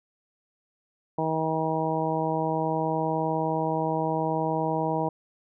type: harmonic tone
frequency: 159.4 Hz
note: D#3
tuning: 42 cents sharp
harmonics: 1 / 2 / 3 / 4 / 5 / 6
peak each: -31 / -31 / -31 / -31 / -31 / -31 dBFS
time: 1.18-5.09 s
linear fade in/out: 5 ms
effects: none